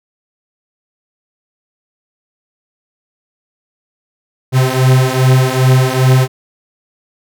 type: beating tone pair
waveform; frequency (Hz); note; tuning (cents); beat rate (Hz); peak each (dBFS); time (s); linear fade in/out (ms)
45% pulse; 128.4 / 130.9; C3 / C3; -32 / +1; 2.5; -11 / -11; 4.52-6.28; 50
effects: none